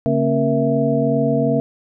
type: tone cluster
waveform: sine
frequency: 141.4 / 228.9 / 271.4 / 470.3 / 660 Hz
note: C#3 / A#3 / C#4 / A#4 / E5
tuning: +35 / -31 / -36 / +15 / +2 cents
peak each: -21 dBFS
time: 0.06-1.6 s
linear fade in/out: 0 ms
effects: none